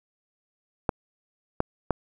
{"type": "clicks", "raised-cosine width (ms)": 1, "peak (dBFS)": -8, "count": 3, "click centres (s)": [0.892, 1.604, 1.907], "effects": ["8-bit"]}